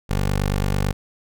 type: tone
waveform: 15% pulse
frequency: 49 Hz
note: G1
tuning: in tune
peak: -13 dBFS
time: 0.09-0.93 s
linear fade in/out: 20 ms
effects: none